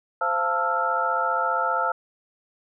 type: tone cluster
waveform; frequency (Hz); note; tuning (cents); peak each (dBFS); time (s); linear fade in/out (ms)
sine; 521 / 688 / 886 / 1320 / 1395; C5 / F5 / A5 / E6 / F6; -7 / -26 / +12 / +2 / -2; -30 / -29 / -27 / -25 / -28; 0.21-1.92; 5
effects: none